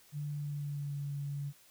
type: tone with pitch glide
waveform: sine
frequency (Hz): 146.83 to 142.24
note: D3 to C#3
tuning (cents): 0 to +45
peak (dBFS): -35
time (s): 0.12-1.53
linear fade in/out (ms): 50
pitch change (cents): -55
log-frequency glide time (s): 0.31-1
effects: white hiss -62 dBFS RMS until 1.7 s